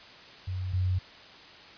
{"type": "tone pair in turn", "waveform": "sine", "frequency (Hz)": [92.5, 92.08], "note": ["F#2", "F#2"], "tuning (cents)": [0, -8], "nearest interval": "unison", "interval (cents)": 8, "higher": "first", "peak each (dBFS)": [-30, -24], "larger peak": "second", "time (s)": [[0.47, 0.73], [0.73, 0.99]], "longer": "neither", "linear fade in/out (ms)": 10, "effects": ["white hiss -49 dBFS RMS until 1.77 s", "resampled to 11025 Hz"]}